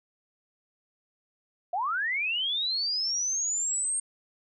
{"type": "linear sweep", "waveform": "sine", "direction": "up", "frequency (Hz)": [659.3, 8640], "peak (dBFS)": -26, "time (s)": [1.73, 4], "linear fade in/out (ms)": 5, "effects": []}